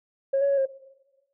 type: tone with pitch steps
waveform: sine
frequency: 544 / 560 / 556 / 538 Hz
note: C#5 / C#5 / C#5 / C5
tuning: -33 / +18 / +5 / +48 cents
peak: -18 dBFS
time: 0.33-0.658 s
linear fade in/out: 10 ms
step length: 82 ms
effects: noise-tail reverb RT60 1.0 s tail -18 dB re dry + tanh soft clip ceiling -16 dBFS